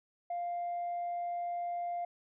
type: tone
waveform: sine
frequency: 698.5 Hz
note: F5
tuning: in tune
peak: -32 dBFS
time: 0.3-2.05 s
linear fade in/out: 5 ms
effects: tanh soft clip ceiling -31 dBFS